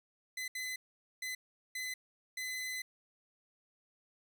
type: tone bursts at uneven times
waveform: sawtooth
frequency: 2023 Hz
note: B6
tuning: 41 cents sharp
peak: -34 dBFS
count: 5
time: 0.37-0.48 / 0.55-0.76 / 1.22-1.35 / 1.75-1.94 / 2.37-2.82 s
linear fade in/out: 5 ms
effects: none